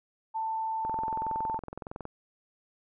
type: tone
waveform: sine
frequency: 888 Hz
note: A5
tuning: 16 cents sharp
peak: -29 dBFS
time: 0.34-1.59 s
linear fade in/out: 20 ms
type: click train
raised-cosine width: 1 ms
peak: -24 dBFS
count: 27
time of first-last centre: 0.85-2.054 s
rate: 21.6 Hz
effects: none